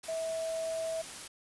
sine tone in noise, 650 Hz, E5, 24 cents flat, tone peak -32 dBFS, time 0.08-1.02 s, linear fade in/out 10 ms, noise white, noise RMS -44 dBFS, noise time 0.03-1.28 s, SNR +9 dB, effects resampled to 24000 Hz

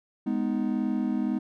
triangle chord, G# minor, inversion none, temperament just, 207.7 / 249.2 / 311.5 Hz, G#3 / B3 / D#4, 0 / +16 / +2 cents, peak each -27 / -26 / -29 dBFS, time 0.26-1.39 s, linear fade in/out 10 ms, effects none

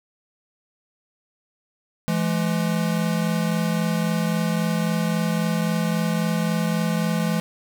square tone pair together, 168.19 / 211.9 Hz, E3 / G#3, +35 / +35 cents, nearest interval major third, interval 400 cents, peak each -23 / -25 dBFS, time 2.08-7.4 s, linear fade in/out 0 ms, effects none

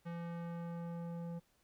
square tone with low-pass filter sweep, 170 Hz, F3, 46 cents flat, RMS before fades -43 dBFS, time 0.05-1.4 s, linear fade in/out 20 ms, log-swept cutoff 2100 to 660 Hz, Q 0.83, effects pink hiss -74 dBFS RMS until 1.63 s

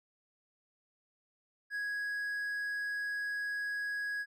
triangle tone, 1661.2 Hz, G#6, in tune, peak -32 dBFS, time 1.7-4.26 s, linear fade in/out 50 ms, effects none

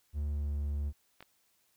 triangle tone with pitch glide, 73.42 to 72.45 Hz, D2 to D2, 0 to -23 cents, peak -29 dBFS, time 0.13-0.93 s, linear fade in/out 50 ms, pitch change -23 cents, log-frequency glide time 0.24-0.53 s
clicks, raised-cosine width 0.3 ms, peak -33 dBFS, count 2, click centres 1.206 / 1.226 s
effects white hiss -72 dBFS RMS until 1.76 s

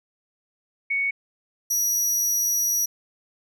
sine / sawtooth tone pair in turn, 2224 / 5798 Hz, C#7 / F#8, +5 / -36 cents, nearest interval octave + perfect fourth, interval 1659 cents, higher second, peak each -21 / -18 dBFS, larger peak second, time 0.9-1.11 / 1.7-2.86 s, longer second, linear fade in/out 10 ms, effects none

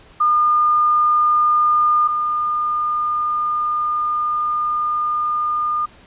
sine tone pair in turn, 1213 / 1213 Hz, D#6 / D#6, -44 / -44 cents, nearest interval unison, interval 0 cents, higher neither, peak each -12 / -17 dBFS, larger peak first, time 0.2-2.08 / 2.08-5.86 s, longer second, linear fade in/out 10 ms, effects pink hiss -47 dBFS RMS until 6.06 s + resampled to 8000 Hz

